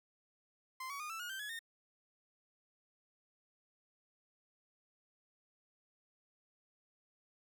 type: tone with pitch steps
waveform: 30% pulse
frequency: 1040 / 1127.6 / 1222.6 / 1325.5 / 1437.2 / 1558.2 / 1689.5 / 1831.8 Hz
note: C6 / C#6 / D#6 / E6 / F6 / G6 / G#6 / A#6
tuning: -11 / +29 / -31 / +9 / +49 / -11 / +29 / -31 cents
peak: -39 dBFS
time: 0.8-1.592 s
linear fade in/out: 5 ms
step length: 99 ms
effects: none